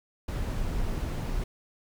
brown noise, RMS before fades -30 dBFS, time 0.28-1.44 s, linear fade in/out 5 ms, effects none

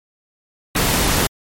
pink noise, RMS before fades -17 dBFS, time 0.75-1.27 s, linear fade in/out 5 ms, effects MP3 64 kbps

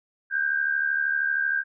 sine tone pair together, 1527 / 1599.9 Hz, G6 / G6, -46 / +35 cents, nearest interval minor second, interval 81 cents, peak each -28 / -23 dBFS, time 0.3-1.64 s, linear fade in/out 50 ms, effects none

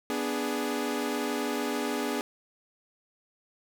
sawtooth chord, G# diminished, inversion first, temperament equal, 246.9 / 293.7 / 415.3 Hz, B3 / D4 / G#4, 0 / 0 / 0 cents, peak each -29 dBFS, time 0.1-2.21 s, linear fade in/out 0 ms, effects none

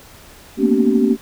sine tone cluster, 223.1 / 235.6 / 248.7 / 282.2 / 383.9 Hz, A3 / A#3 / B3 / C#4 / G4, +24 / +19 / +12 / +31 / -36 cents, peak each -18 dBFS, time 0.57-1.17 s, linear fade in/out 50 ms, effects tanh soft clip ceiling 0 dBFS + pink hiss -43 dBFS RMS until 1.21 s

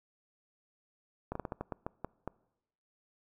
slowing click train, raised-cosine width 1 ms, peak -22 dBFS, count 10, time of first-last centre 1.32-2.276 s, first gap 34 ms, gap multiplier 1.27, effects noise-tail reverb RT60 0.9 s tail -24 dB re dry

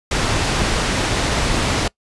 pink low-pass noise, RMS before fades -19 dBFS, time 0.11-1.88 s, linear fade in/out 5 ms, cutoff 6800 Hz, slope 12 dB/octave, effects noise-tail reverb RT60 0.1 s tail -24 dB re dry + resampled to 24000 Hz

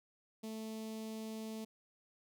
sawtooth tone with notch filter, 220 Hz, A3, in tune, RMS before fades -44 dBFS, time 0.43-1.65 s, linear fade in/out 10 ms, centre 1500 Hz, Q 0.67, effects none

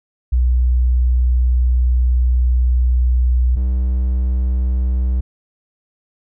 sine / triangle tone pair in turn, 61.74 / 62.86 Hz, B1 / B1, 0 / +31 cents, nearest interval unison, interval 31 cents, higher second, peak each -11 / -12 dBFS, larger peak first, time 0.32-3.56 / 3.56-5.21 s, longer first, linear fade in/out 10 ms, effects none

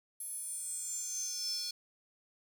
square tone with high-pass filter sweep, 481.5 Hz, B4, 44 cents flat, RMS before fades -39 dBFS, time 0.2-1.71 s, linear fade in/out 5 ms, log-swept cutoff 11000 to 4700 Hz, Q 9.2, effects none

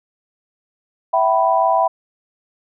sine chord, E minor, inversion none, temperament equal with one note detuned, 659.3 / 765.2 / 987.8 Hz, E5 / G5 / B5, 0 / -42 / 0 cents, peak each -17 dBFS, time 1.13-1.88 s, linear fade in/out 10 ms, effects none

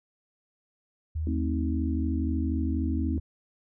sine tone, 78.6 Hz, D#2, 18 cents sharp, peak -27 dBFS, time 1.15-3.2 s, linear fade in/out 10 ms
sine chord, A diminished, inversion none, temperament just, 220 / 264 / 316.8 Hz, A3 / C4 / Eb4, 0 / +16 / +31 cents, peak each -34 / -31 / -33 dBFS, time 1.27-3.18 s, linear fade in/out 2 ms
effects none

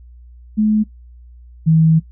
sine tone pair in turn, 214.1 / 160.39 Hz, A3 / E3, -47 / -47 cents, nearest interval perfect fourth, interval 500 cents, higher first, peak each -11 / -8 dBFS, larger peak second, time 0.57-0.84 / 1.66-2 s, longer second, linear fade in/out 20 ms, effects noise-tail reverb RT60 0.1 s tail -19 dB re dry + added 60 Hz sine -38 dBFS peak until 2.11 s

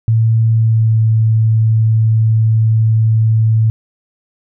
sine tone with pitch glide, 112.7 to 111.02 Hz, A2 to A2, +42 to +16 cents, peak -8 dBFS, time 0.08-3.7 s, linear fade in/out 0 ms, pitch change -26 cents, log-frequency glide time 0.49-1.02 s, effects none

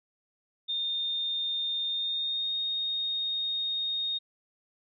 sine tone with pitch glide, 3639 to 3709 Hz, A#7 to A#7, -42 to -9 cents, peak -28 dBFS, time 0.68-4.19 s, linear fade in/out 20 ms, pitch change +33 cents, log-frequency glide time 1.87-2.56 s, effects none

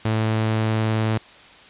sawtooth tone, 110.1 Hz, A2, 2 cents sharp, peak -15 dBFS, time 0.05-1.18 s, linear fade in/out 5 ms, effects white hiss -46 dBFS RMS until 1.69 s + resampled to 8000 Hz

